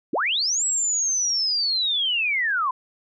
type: linear two-way sweep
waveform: sine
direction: up then down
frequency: 200 to 7800 to 985 Hz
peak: -20 dBFS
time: 0.13-2.71 s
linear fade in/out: 5 ms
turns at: 0.65 s
effects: none